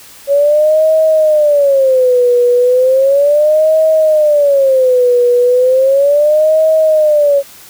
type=tone with vibrato; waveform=sine; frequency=555 Hz; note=C#5; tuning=2 cents sharp; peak=-6 dBFS; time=0.27-7.43 s; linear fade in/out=50 ms; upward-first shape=sine; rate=0.35 Hz; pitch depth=230 cents each way; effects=white hiss -37 dBFS RMS until 7.69 s